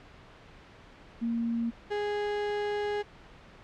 sine / 35% pulse tone pair in turn, 232.2 / 413.7 Hz, A#3 / G#4, -7 / -7 cents, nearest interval minor seventh, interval 1000 cents, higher second, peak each -27 dBFS, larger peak neither, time 1.21-1.71 / 1.9-3.03 s, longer second, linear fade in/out 20 ms, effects pink hiss -52 dBFS RMS until 3.63 s + low-pass 3000 Hz 12 dB/octave

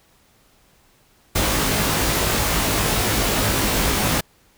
pink noise with comb filter, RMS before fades -20 dBFS, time 1.35-4.21 s, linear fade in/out 10 ms, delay 19 ms, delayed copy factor +1, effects pink hiss -57 dBFS RMS until 4.57 s

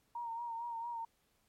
sine tone with vibrato, 932.3 Hz, A#5, in tune, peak -38 dBFS, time 0.15-1.05 s, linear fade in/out 5 ms, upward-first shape sine, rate 4.4 Hz, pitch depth 41 cents each way, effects pink hiss -75 dBFS RMS until 1.48 s + MP3 64 kbps

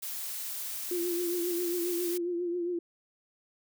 blue noise, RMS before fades -37 dBFS, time 0.02-2.18 s, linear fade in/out 10 ms
sine tone with vibrato, 349.2 Hz, F4, in tune, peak -29 dBFS, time 0.91-2.79 s, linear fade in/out 5 ms, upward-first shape triangle, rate 7.4 Hz, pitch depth 56 cents each way
effects none

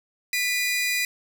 sawtooth tone pair together, 1988.8 / 2435 Hz, B6 / D#7, +12 / -38 cents, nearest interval major third, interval 350 cents, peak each -22 dBFS, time 0.33-1.05 s, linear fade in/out 2 ms, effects none

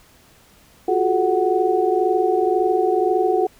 sine tone cluster, 353.6 / 375.5 / 428.3 / 742 Hz, F4 / F#4 / A4 / F#5, +22 / +26 / -47 / +5 cents, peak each -21 dBFS, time 0.88-3.47 s, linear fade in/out 5 ms, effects pink hiss -52 dBFS RMS until 3.59 s

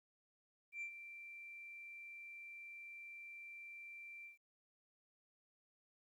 sine tone with ADSR envelope, 2353 Hz, D7, 3 cents sharp, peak -39 dBFS, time 0.72-4.38 s, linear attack 97 ms, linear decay 86 ms, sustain -11 dB, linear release 130 ms, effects tanh soft clip ceiling -40 dBFS + 13-bit

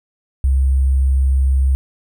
sine tone with sample-and-hold, 66.7 Hz, C2, 34 cents sharp, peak -11 dBFS, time 0.44-1.75 s, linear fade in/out 0 ms, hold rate 8820 Hz, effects none

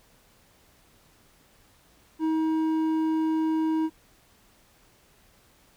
sine tone with hard clipping, 317.7 Hz, D#4, 36 cents sharp, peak -24 dBFS, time 2.19-3.9 s, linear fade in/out 50 ms, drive 6 dB, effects pink hiss -60 dBFS RMS until 5.76 s

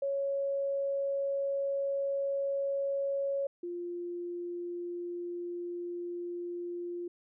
sine tone pair in turn, 554.4 / 349.3 Hz, C#5 / F4, 0 / 0 cents, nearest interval minor sixth, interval 800 cents, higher first, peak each -29 / -35 dBFS, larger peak first, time 0.02-3.47 / 3.63-7.08 s, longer neither, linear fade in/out 5 ms, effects none

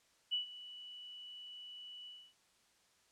sine tone with ADSR envelope, 2956 Hz, F#7, 2 cents flat, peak -31 dBFS, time 0.31-2.34 s, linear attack 24 ms, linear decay 120 ms, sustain -17 dB, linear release 270 ms, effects white hiss -71 dBFS RMS until 3.11 s + low-pass 8000 Hz 12 dB/octave

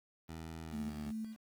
15% pulse tone with pitch glide, 81.1 to 75.23 Hz, E2 to D2, -28 to +42 cents, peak -38 dBFS, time 0.28-1.12 s, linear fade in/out 20 ms, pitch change -130 cents, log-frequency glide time 0.61-1 s
sine tone with tremolo, 220 Hz, A3, in tune, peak -37 dBFS, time 0.71-1.37 s, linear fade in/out 50 ms, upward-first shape square, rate 2.8 Hz, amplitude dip 50%
effects 10-bit

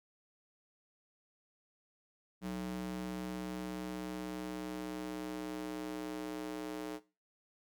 square tone with high-pass filter sweep, 61.74 Hz, B1, in tune, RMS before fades -41 dBFS, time 2.41-7 s, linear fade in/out 50 ms, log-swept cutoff 190 to 340 Hz, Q 2.2, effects noise-tail reverb RT60 0.3 s tail -17 dB re dry

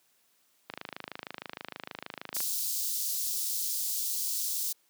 click train, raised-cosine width 0.3 ms, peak -21 dBFS, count 46, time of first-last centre 0.7-2.405 s, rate 26.4 Hz
white high-pass noise, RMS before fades -32 dBFS, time 2.34-4.73 s, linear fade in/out 10 ms, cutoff 4300 Hz, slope 24 dB/octave
effects white hiss -69 dBFS RMS until 4.89 s + high-pass 150 Hz 12 dB/octave

